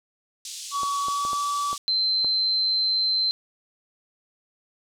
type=band-pass noise; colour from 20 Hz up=white; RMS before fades=-37 dBFS; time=0.45-1.78 s; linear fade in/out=2 ms; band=3300 to 8100 Hz; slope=24 dB/octave
type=tone with pitch glide; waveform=triangle; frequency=1131 to 1151.4 Hz; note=C#6 to D6; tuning=+34 to -35 cents; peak=-22 dBFS; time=0.71-1.77 s; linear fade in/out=50 ms; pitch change=+31 cents; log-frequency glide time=1.02-1.37 s
type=clicks; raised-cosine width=1 ms; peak=-23 dBFS; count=6; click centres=0.833 / 1.084 / 1.251 / 1.332 / 1.73 / 2.246 s
type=tone; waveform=sine; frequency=4098 Hz; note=C8; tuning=37 cents flat; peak=-20 dBFS; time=1.88-3.31 s; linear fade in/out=0 ms
effects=none